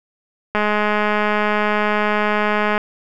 click train, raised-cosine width 0.5 ms, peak -4 dBFS, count 469, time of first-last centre 0.55-2.779 s, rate 210 Hz, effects none

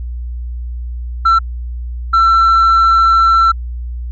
sine tone bursts at uneven times, 1343 Hz, E6, 32 cents sharp, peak -4 dBFS, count 2, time 1.25-1.39 / 2.13-3.52 s, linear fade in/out 10 ms, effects tanh soft clip ceiling -6 dBFS + added 60 Hz sine -20 dBFS peak until 4.11 s

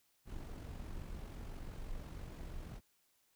brown noise with amplitude modulation, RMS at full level -44 dBFS, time 0.25-2.81 s, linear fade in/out 50 ms, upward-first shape sine, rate 45.9 Hz, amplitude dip 40%, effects white hiss -75 dBFS RMS until 3.35 s

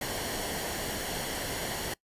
pink noise with comb filter, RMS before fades -34 dBFS, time 0.01-1.94 s, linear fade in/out 5 ms, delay 0.8 ms, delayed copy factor -0.5, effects noise-tail reverb RT60 0.1 s tail -22 dB re dry + resampled to 32000 Hz

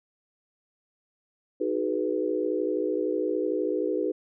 sine chord, G# minor seventh, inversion second, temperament equal with one note detuned, 311.1 / 370 / 423.1 / 493.9 Hz, D#4 / F#4 / G#4 / B4, 0 / 0 / +32 / 0 cents, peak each -30 dBFS, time 1.6-4.12 s, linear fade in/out 10 ms, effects none

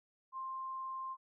sine tone, 1053 Hz, C6, 11 cents sharp, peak -39 dBFS, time 0.32-1.17 s, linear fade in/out 50 ms, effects none

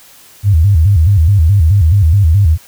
sine tone with vibrato, 89.5 Hz, F2, 43 cents sharp, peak -5 dBFS, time 0.43-2.58 s, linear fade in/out 50 ms, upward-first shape square, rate 4.7 Hz, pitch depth 210 cents each way, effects white hiss -41 dBFS RMS until 2.67 s

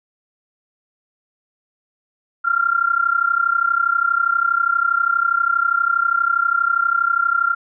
sine tone with amplitude modulation, 1383 Hz, F6, 17 cents flat, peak -11 dBFS, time 2.44-7.55 s, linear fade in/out 20 ms, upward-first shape sine, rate 32.4 Hz, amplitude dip 85%, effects none

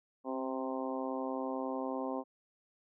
harmonic tone with a mistuned harmonic, 130.81 Hz, C3, in tune, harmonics 2 / 3 / 4 / 5 / 6 / 7 / 8, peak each -38 / -43 / -40 / -44 / -44 / -45 / -45 dBFS, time 0.24-2.24 s, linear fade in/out 50 ms, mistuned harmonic 2, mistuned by +24 cents, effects none

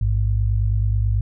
sine tone pair together, 54.62 / 103.83 Hz, A1 / G#2, -12 / 0 cents, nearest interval major seventh, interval 1112 cents, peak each -19 dBFS, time 0.01-1.21 s, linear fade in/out 5 ms, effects none

